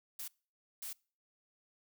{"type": "noise bursts at uneven times", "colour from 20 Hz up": "blue", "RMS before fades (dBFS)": -43, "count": 2, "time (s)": [[0.19, 0.28], [0.82, 0.93]], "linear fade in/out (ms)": 5, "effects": ["noise-tail reverb RT60 0.4 s tail -25 dB re dry"]}